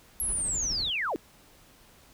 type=linear sweep; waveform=sine; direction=down; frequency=11370 to 248.4 Hz; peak=-27 dBFS; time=0.2-1.16 s; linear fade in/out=0 ms
type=noise with tremolo; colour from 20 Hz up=brown; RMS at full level=-37 dBFS; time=0.2-0.91 s; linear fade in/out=50 ms; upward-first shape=sine; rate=12 Hz; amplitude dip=50%
effects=pink hiss -57 dBFS RMS until 2.13 s